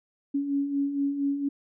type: beating tone pair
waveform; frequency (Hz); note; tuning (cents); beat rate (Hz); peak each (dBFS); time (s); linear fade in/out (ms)
sine; 277.2 / 281.5; C#4 / C#4; 0 / +27; 4.3; -33 / -25; 0.34-1.49; 10
effects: none